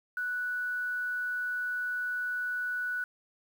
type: tone with quantisation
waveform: sine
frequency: 1480 Hz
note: F#6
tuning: in tune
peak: -30 dBFS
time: 0.17-3.04 s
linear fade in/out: 2 ms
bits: 9
effects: none